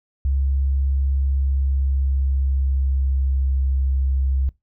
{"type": "tone with pitch glide", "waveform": "sine", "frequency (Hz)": [68, 66.64], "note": ["C#2", "C2"], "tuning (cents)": [-33, 32], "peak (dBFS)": -17, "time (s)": [0.25, 4.49], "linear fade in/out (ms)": 0, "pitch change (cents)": -35, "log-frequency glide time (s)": [1.2, 3.62], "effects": ["noise-tail reverb RT60 0.2 s tail -22 dB re dry"]}